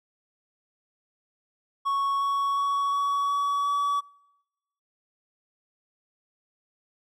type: tone with pitch steps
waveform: triangle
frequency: 1108.7 / 1115.1 / 1121.6 / 1128.1 / 1134.6 / 1141.2 Hz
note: C#6 / C#6 / C#6 / C#6 / C#6 / C#6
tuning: 0 / +10 / +20 / +30 / +40 / +50 cents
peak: -21 dBFS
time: 1.85-4.01 s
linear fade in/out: 20 ms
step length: 360 ms
effects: noise-tail reverb RT60 1.0 s tail -26 dB re dry